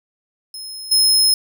sawtooth tone with level steps, 5160 Hz, E8, 38 cents flat, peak -27 / -9 dBFS, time 0.54-1.34 s, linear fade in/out 2 ms, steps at 0.91 s, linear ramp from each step 10 ms, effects none

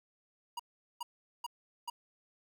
square tone bursts, 955 Hz, A#5, 42 cents sharp, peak -37 dBFS, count 4, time 0.57-1.9 s, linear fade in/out 5 ms, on 25 ms, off 410 ms, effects 12-bit

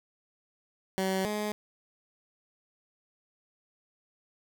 15% pulse tone pair in turn, 190.1 / 210.4 Hz, F#3 / G#3, +47 / +23 cents, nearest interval major second, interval 176 cents, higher second, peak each -21 / -24 dBFS, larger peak first, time 0.98-1.25 / 1.25-1.52 s, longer neither, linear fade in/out 0 ms, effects none

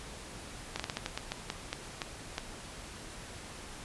slowing click train, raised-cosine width 0.2 ms, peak -16 dBFS, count 12, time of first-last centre 0.76-2.381 s, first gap 36 ms, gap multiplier 1.26, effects pink hiss -46 dBFS RMS until 3.84 s + resampled to 24000 Hz

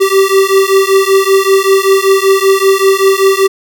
square beating tone pair, 385.6 / 390.8 Hz, G4 / G4, -28 / -5 cents, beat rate 5.2 Hz, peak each -10 dBFS, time 0-3.48 s, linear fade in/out 20 ms, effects none

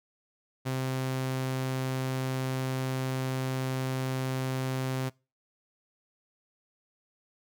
sawtooth tone, 130.81 Hz, C3, in tune, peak -25 dBFS, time 0.65-5.1 s, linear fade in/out 20 ms, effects noise-tail reverb RT60 0.3 s tail -24 dB re dry

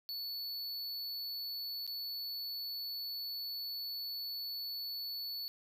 square tone with dropouts, 4440 Hz, C#8, 2 cents sharp, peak -39 dBFS, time 0.09-5.48 s, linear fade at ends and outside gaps 0 ms, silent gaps 1.866-1.876 s, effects none

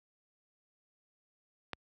click, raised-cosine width 0.3 ms, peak -20 dBFS, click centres 1.733 s, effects high-pass 60 Hz 12 dB/octave

